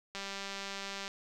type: click train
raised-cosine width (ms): 0.2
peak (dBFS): -23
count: 184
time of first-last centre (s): 0.15-1.079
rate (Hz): 197
effects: none